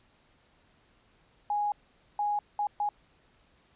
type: tone bursts at uneven times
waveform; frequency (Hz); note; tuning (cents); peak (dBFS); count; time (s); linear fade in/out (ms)
sine; 828; G#5; -5; -26; 4; 1.5-1.72 / 2.19-2.39 / 2.59-2.67 / 2.8-2.89; 2
effects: pink hiss -65 dBFS RMS until 3.75 s + resampled to 8000 Hz